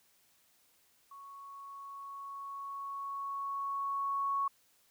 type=tone with level ramp; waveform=sine; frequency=1109 Hz; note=C#6; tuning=in tune; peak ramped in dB=-48 to -29 dBFS; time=1.11-4.48 s; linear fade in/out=5 ms; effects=white hiss -69 dBFS RMS until 4.9 s